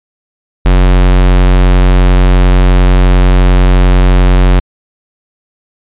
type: tone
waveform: square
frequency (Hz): 45.7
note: F#1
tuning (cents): -21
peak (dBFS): -4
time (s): 0.65-4.6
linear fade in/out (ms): 10
effects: resampled to 8000 Hz